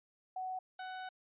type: tone pair in turn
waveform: sine / 30% pulse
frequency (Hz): 746 / 746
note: F#5 / F#5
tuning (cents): +14 / +14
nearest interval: unison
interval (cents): 0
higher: neither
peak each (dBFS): -37 / -39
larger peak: first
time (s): 0.36-0.59 / 0.79-1.09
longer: second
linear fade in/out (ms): 5
effects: resampled to 8000 Hz